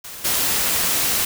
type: noise with level steps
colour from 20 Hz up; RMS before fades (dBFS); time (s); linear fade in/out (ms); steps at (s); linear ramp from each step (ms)
white; -35 / -20; 0.04-1.25; 5; 0.24; 10
effects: none